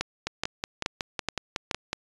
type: two click trains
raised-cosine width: 0.2 ms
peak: -11 / -9 dBFS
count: 10 / 5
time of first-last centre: 0.27-1.931 / 0.01-1.712 s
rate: 5.42 / 2.35 Hz
effects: resampled to 22050 Hz